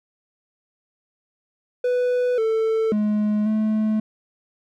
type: tone with pitch steps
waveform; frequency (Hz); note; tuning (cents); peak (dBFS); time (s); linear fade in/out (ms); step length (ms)
triangle; 495.4 / 444.1 / 210.7 / 216.2; B4 / A4 / G#3 / A3; +5 / +16 / +25 / -30; -16; 1.84-4; 5; 540
effects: none